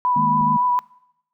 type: tone with vibrato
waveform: sine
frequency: 987.8 Hz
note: B5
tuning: in tune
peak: -16 dBFS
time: 0.05-0.79 s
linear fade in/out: 0 ms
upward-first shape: sine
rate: 7.1 Hz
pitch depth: 19 cents each way
type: chord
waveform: sine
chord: D# suspended fourth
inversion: none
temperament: equal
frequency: 155.56 / 207.7 / 233.1 Hz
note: D#3 / G#3 / A#3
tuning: 0 / 0 / 0 cents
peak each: -26 dBFS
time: 0.16-0.57 s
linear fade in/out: 5 ms
type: click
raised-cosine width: 3 ms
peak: -24 dBFS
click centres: 0.411 s
effects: noise-tail reverb RT60 0.8 s tail -23 dB re dry